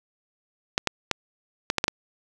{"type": "clicks", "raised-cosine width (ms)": 0.2, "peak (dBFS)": -4, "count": 7, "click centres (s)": [0.779, 0.873, 1.113, 1.701, 1.783, 1.841, 1.881], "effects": []}